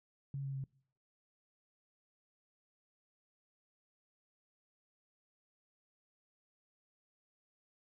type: tone with pitch steps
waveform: sine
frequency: 138.59 / 136.76 / 134.96 Hz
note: C#3 / C#3 / C#3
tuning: 0 / -23 / -46 cents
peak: -37 dBFS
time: 0.34-0.64 s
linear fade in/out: 2 ms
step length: 100 ms
effects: noise-tail reverb RT60 0.6 s tail -24 dB re dry